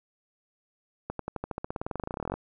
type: accelerating click train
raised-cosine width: 1 ms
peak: -18 dBFS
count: 27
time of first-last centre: 1.1-2.34 s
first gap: 93 ms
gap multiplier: 0.94
effects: none